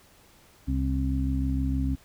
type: harmonic tone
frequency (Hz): 66.5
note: C2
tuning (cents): +29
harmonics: 1 / 2 / 3 / 4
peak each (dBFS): -26 / -31 / -39 / -29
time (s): 0.67-1.96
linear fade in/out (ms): 20
effects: pink hiss -57 dBFS RMS until 2.04 s